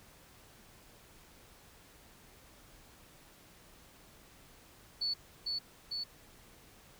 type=tone with echo; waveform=sine; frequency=4446 Hz; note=C#8; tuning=4 cents sharp; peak=-31 dBFS; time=5.01-5.14 s; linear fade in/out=10 ms; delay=450 ms; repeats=2; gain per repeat=-2 dB; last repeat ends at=6.04 s; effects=pink hiss -59 dBFS RMS until 6.99 s